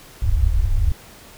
pink low-pass noise, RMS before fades -17 dBFS, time 0.22-0.92 s, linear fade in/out 2 ms, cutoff 100 Hz, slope 96 dB/octave, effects pink hiss -44 dBFS RMS until 1.37 s

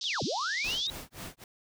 white band-pass noise, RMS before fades -38 dBFS, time 0.01-0.87 s, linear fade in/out 2 ms, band 3400 to 5700 Hz, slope 48 dB/octave
sine linear two-way sweep, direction down then up, 3876 to 92.5 to 3876 Hz, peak -30 dBFS, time 0.04-0.9 s, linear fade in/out 0 ms, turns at 0.23 s
pink noise with tremolo, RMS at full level -40 dBFS, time 0.64-1.44 s, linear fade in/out 2 ms, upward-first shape sine, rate 3.8 Hz, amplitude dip 100%
effects none

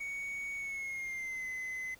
triangle tone with pitch glide, 2234 to 2037 Hz, C#7 to C7, +13 to -47 cents, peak -35 dBFS, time 0-1.95 s, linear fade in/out 10 ms, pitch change -160 cents, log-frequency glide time 0.56-1.46 s, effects pink hiss -60 dBFS RMS until 1.99 s

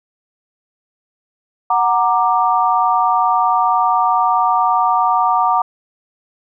sine chord, Gb augmented, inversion none, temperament equal with one note detuned, 740 / 932.3 / 1182.1 Hz, Gb5 / Bb5 / D6, 0 / 0 / +11 cents, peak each -16 dBFS, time 1.7-5.62 s, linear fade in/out 5 ms, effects none

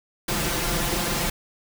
pink noise with comb filter, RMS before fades -25 dBFS, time 0.28-1.3 s, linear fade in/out 5 ms, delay 5.8 ms, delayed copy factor +0.75, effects none

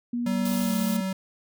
sine tone with pitch glide, 240 to 225.2 Hz, B3 to A3, -49 to +40 cents, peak -25 dBFS, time 0.13-1.01 s, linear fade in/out 5 ms, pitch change -111 cents, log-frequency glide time 0.61-0.74 s
square tone, 190 Hz, F#3, 46 cents sharp, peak -27 dBFS, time 0.26-1.13 s, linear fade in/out 5 ms
white band-stop noise, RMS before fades -36 dBFS, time 0.45-0.97 s, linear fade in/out 5 ms, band 1400 to 2700 Hz, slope 96 dB/octave
effects none

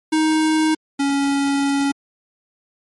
square tone pair in turn, 313.4 / 279.2 Hz, D#4 / C#4, +13 / +13 cents, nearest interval major second, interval 200 cents, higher first, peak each -15 / -17 dBFS, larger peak first, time 0.12-0.75 / 0.99-1.92 s, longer second, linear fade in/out 10 ms, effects MP3 48 kbps

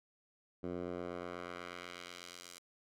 10% pulse tone with band-pass filter sweep, 88.2 Hz, F2, 18 cents sharp, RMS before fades -45 dBFS, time 0.63-2.59 s, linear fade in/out 10 ms, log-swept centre 320 to 7500 Hz, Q 0.79, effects none

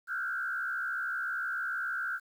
sine tone with frequency modulation, 1479 Hz, F#6, 1 cent flat, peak -31 dBFS, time 0.07-2.2 s, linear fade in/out 50 ms, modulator 66.9 Hz, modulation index 1.6, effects 10-bit

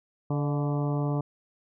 harmonic tone with a mistuned harmonic, 144.5 Hz, D3, 28 cents flat, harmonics 1 / 2 / 3 / 4 / 5 / 6 / 7 / 8, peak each -26 / -32 / -36 / -38 / -40 / -42 / -43 / -44 dBFS, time 0.3-1.21 s, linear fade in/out 5 ms, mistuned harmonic 4, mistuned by +52 cents, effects none

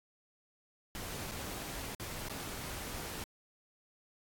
pink noise with dropouts, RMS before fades -42 dBFS, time 0.95-3.24 s, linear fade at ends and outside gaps 1 ms, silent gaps 1.313-1.317 / 1.949-1.998 / 2.286-2.296 s, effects AAC 64 kbps

